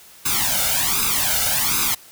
white noise with flanger, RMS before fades -20 dBFS, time 0.25-1.95 s, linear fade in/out 10 ms, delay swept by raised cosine 0.79 to 1.4 ms, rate 1.3 Hz, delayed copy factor +0.85, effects white hiss -46 dBFS RMS until 2.11 s

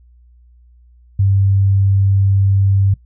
sine tone, 98 Hz, G2, in tune, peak -10 dBFS, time 1.19-2.94 s, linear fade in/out 5 ms, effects noise-tail reverb RT60 0.1 s tail -18 dB re dry + added 60 Hz sine -44 dBFS peak until 3.05 s

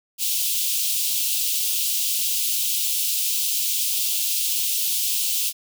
white high-pass noise, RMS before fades -23 dBFS, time 0.18-5.53 s, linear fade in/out 50 ms, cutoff 2700 Hz, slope 48 dB/octave, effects none

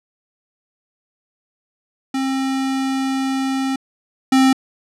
square tone pair in turn, 266.8 / 264 Hz, C4 / C4, +34 / +16 cents, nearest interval unison, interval 18 cents, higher first, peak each -19 / -11 dBFS, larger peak second, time 2.14-3.76 / 4.32-4.53 s, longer first, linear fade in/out 5 ms, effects low-pass 9000 Hz 12 dB/octave

